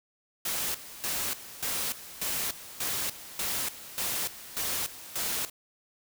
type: noise with tremolo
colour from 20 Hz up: white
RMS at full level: -31 dBFS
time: 0.45-5.5 s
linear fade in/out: 5 ms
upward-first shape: square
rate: 1.7 Hz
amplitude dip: 80%
effects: none